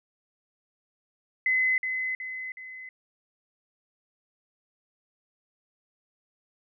sine tone with echo, 2034 Hz, C7, 50 cents flat, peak -21 dBFS, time 1.46-1.78 s, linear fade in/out 2 ms, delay 370 ms, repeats 3, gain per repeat -6 dB, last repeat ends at 2.89 s, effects none

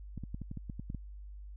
clicks, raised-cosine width 5 ms, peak -27 dBFS, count 10, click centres 0.177 / 0.237 / 0.345 / 0.417 / 0.514 / 0.573 / 0.698 / 0.796 / 0.901 / 0.947 s, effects added 50 Hz sine -44 dBFS peak until 1.56 s

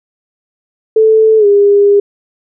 sine tone with pitch glide, 439.3 to 405.2 Hz, A4 to G#4, -3 to -43 cents, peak -4 dBFS, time 0.96-2 s, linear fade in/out 5 ms, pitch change -140 cents, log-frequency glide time 1.38-1.46 s, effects none

